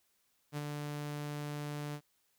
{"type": "tone with ADSR envelope", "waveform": "sawtooth", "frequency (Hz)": 147.2, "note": "D3", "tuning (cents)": 4, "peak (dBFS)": -31, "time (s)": [0.52, 2.01], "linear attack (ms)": 50, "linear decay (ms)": 33, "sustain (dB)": -3, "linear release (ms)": 71, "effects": ["white hiss -75 dBFS RMS until 2.38 s"]}